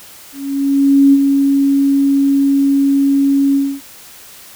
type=tone with ADSR envelope; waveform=sine; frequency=277.2 Hz; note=C#4; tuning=in tune; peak=-4 dBFS; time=0.32-3.81 s; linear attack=810 ms; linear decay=42 ms; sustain=-5 dB; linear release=260 ms; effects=white hiss -38 dBFS RMS until 4.55 s